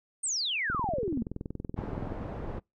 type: exponential sweep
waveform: sine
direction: down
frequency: 8970 to 207.7 Hz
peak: -28 dBFS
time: 0.23-1.23 s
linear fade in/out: 10 ms
type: click train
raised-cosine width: 3 ms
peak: -23 dBFS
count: 31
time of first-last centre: 0.7-2.122 s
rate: 21.1 Hz
type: low-pass noise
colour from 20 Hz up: pink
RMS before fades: -37 dBFS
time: 1.76-2.6 s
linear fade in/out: 20 ms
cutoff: 840 Hz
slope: 12 dB/octave
effects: noise-tail reverb RT60 0.2 s tail -26 dB re dry